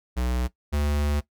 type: tone pair in turn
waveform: square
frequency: 61.74 / 73.24 Hz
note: B1 / D2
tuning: 0 / -4 cents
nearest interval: minor third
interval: 296 cents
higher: second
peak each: -24 / -23 dBFS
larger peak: second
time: 0.16-0.48 / 0.72-1.21 s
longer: second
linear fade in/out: 20 ms
effects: noise-tail reverb RT60 0.1 s tail -17 dB re dry